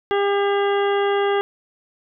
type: harmonic tone with a mistuned harmonic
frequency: 401.7 Hz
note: G4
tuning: 42 cents sharp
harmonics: 1 / 2 / 3 / 4 / 5 / 7 / 8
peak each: -18 / -24 / -28 / -30 / -32 / -35 / -36 dBFS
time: 0.11-1.41 s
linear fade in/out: 0 ms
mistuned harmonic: 8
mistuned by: +53 cents
effects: none

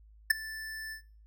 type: tone with ADSR envelope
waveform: square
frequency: 1760 Hz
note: A6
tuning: in tune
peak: -17 dBFS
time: 0.3-1.02 s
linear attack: 8 ms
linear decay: 9 ms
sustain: -22 dB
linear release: 100 ms
effects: noise-tail reverb RT60 0.4 s tail -20 dB re dry + added 53 Hz sine -54 dBFS peak until 1.26 s

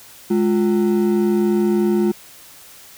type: ring-modulated tone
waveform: triangle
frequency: 280.7 Hz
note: C#4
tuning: 22 cents sharp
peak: -9 dBFS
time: 0.3-2.12 s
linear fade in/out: 10 ms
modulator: 71.6 Hz
effects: white hiss -43 dBFS RMS until 2.97 s

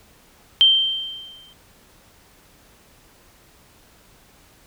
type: tone with exponential decay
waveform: sine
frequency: 3136 Hz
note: G7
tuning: in tune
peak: -8 dBFS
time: 0.61-1.53 s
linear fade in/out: 0 ms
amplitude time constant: 200 ms
effects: pink hiss -53 dBFS RMS until 4.66 s

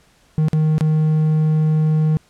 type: tone with dropouts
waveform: triangle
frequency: 155.56 Hz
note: D#3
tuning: in tune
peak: -11 dBFS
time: 0.38-2.17 s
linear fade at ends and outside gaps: 0 ms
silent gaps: 0.484-0.532 / 0.781-0.809 s
effects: pink hiss -55 dBFS RMS until 2.29 s + low-pass 10000 Hz 12 dB/octave

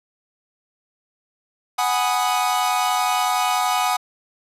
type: chord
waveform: 45% pulse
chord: G# minor seventh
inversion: third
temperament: equal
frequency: 740 / 830.6 / 987.8 / 1244.5 Hz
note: F#5 / G#5 / B5 / D#6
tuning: 0 / 0 / 0 / 0 cents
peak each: -22 / -25 / -26 / -24 dBFS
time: 1.78-3.97 s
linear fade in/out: 10 ms
effects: resampled to 32000 Hz

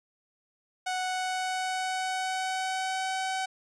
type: tone with pitch glide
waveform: sawtooth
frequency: 740 to 758.2 Hz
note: F#5 to F#5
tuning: 0 to +42 cents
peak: -25 dBFS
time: 0.86-3.46 s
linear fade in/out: 10 ms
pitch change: +42 cents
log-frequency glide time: 0.99-3.12 s
effects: resampled to 22050 Hz

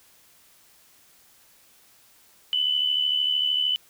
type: tone with amplitude modulation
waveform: sine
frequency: 2997 Hz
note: F#7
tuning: 22 cents sharp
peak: -18 dBFS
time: 2.53-3.76 s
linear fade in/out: 0 ms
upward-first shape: sine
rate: 73.2 Hz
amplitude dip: 60%
effects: white hiss -57 dBFS RMS until 3.89 s

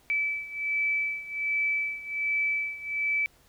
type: beating tone pair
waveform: sine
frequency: 2308 / 2309.3 Hz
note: D7 / D7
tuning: -31 / -30 cents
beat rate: 1.3 Hz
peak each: -28 / -31 dBFS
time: 0.1-3.26 s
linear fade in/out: 0 ms
effects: pink hiss -61 dBFS RMS until 3.48 s

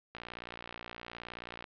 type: click train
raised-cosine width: 0.3 ms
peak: -26 dBFS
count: 89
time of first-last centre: 0.15-1.642 s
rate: 59 Hz
effects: low-pass 4000 Hz 12 dB/octave

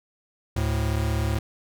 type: tone pair together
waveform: square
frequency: 73.42 / 109.5 Hz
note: D2 / A2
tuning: 0 / -8 cents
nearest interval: perfect fifth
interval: 692 cents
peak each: -26 dBFS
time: 0.56-1.39 s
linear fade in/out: 5 ms
effects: none

